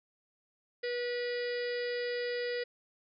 harmonic tone, 485.8 Hz, B4, 29 cents flat, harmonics 1 / 3 / 4 / 5 / 6 / 7 / 8 / 9 / 10, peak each -33 / -47 / -40 / -50 / -51 / -53 / -52 / -52 / -46 dBFS, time 0.83-2.64 s, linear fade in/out 10 ms, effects none

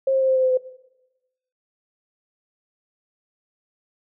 sine tone with pitch steps, 535 / 531 / 527 / 523.1 / 519.2 / 515.3 / 511.4 Hz, C5 / C5 / C5 / C5 / C5 / C5 / C5, +38 / +25 / +12 / -1 / -13 / -27 / -40 cents, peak -16 dBFS, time 0.07-0.574 s, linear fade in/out 5 ms, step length 72 ms, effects noise-tail reverb RT60 1.0 s tail -17 dB re dry

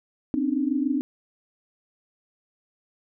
sine tone cluster, 255.7 / 276.6 / 303.1 Hz, C4 / C#4 / D#4, -40 / -4 / -45 cents, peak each -26 dBFS, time 0.34-1.01 s, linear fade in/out 0 ms, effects none

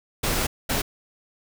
pink noise bursts at uneven times, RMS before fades -24 dBFS, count 2, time 0.23-0.47 / 0.69-0.82 s, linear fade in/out 10 ms, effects none

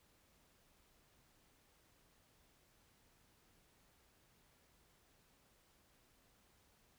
silence, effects pink hiss -72 dBFS RMS until 6.98 s

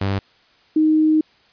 sawtooth / sine tone pair in turn, 98.1 / 311.4 Hz, G2 / D#4, +2 / +2 cents, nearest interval octave + minor sixth, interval 2000 cents, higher second, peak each -15 / -12 dBFS, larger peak second, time 0.01-0.19 / 0.76-1.21 s, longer second, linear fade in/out 5 ms, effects white hiss -55 dBFS RMS until 1.52 s + resampled to 11025 Hz

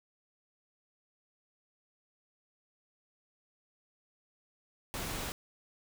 pink noise, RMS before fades -38 dBFS, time 4.94-5.32 s, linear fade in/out 0 ms, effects none

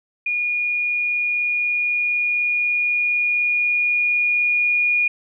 sine tone with level ramp, 2439 Hz, D#7, 35 cents flat, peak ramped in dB -19 to -15 dBFS, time 0.26-5.08 s, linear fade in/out 5 ms, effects none

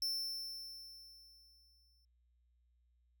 45% pulse tone with exponential decay, 5360 Hz, E8, 28 cents sharp, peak -34 dBFS, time 0.02-2.05 s, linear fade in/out 2 ms, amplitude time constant 440 ms, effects added 60 Hz sine -70 dBFS peak until 3.2 s

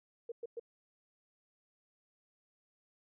sine tone bursts, 467.1 Hz, A#4, 3 cents sharp, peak -38 dBFS, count 3, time 0.29-0.597 s, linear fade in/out 5 ms, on 29 ms, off 110 ms, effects none

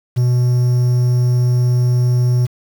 triangle tone with quantisation, 123.47 Hz, B2, in tune, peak -9 dBFS, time 0.16-2.47 s, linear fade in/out 20 ms, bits 6, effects none

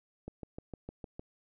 click train, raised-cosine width 2 ms, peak -28 dBFS, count 7, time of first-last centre 0.28-1.195 s, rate 6.56 Hz, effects none

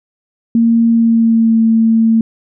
sine tone with pitch glide, 230.4 to 225.1 Hz, A#3 to A3, -20 to +40 cents, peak -7 dBFS, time 0.55-2.21 s, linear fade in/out 2 ms, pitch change -40 cents, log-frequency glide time 0.89-1.61 s, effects none

